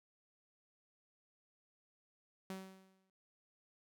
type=tone with exponential decay; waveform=sawtooth; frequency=190 Hz; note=F#3; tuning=46 cents sharp; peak=-37 dBFS; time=2.5-3.1 s; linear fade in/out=2 ms; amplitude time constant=130 ms; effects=none